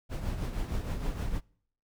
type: noise with tremolo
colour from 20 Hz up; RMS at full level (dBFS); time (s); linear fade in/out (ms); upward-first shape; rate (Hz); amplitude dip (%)
brown; -30; 0.09-1.41; 50; triangle; 6.4; 60
effects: noise-tail reverb RT60 0.6 s tail -26 dB re dry